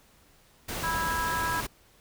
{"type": "noise", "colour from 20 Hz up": "pink", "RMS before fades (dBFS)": -34, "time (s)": [0.68, 1.67], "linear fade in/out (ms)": 10}
{"type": "harmonic tone", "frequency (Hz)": 327.8, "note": "E4", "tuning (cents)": -10, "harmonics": [3, 4, 5], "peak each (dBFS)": [-30, -35, -32], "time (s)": [0.83, 1.61], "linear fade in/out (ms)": 10}
{"effects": ["pink hiss -60 dBFS RMS until 2 s"]}